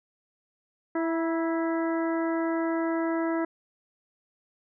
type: harmonic tone with a mistuned harmonic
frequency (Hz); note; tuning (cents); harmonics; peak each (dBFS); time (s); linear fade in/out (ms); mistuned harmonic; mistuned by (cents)
329.6; E4; 0; 1 / 2 / 3 / 4 / 5 / 6; -26 / -32 / -36 / -38 / -40 / -42; 0.95-3.45; 5; 3; -28
effects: none